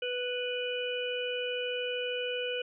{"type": "harmonic tone", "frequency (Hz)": 493.9, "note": "B4", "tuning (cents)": 0, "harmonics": [1, 3, 5, 6], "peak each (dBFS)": [-33, -41, -39, -37], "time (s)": [0.02, 2.62], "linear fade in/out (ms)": 5, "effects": []}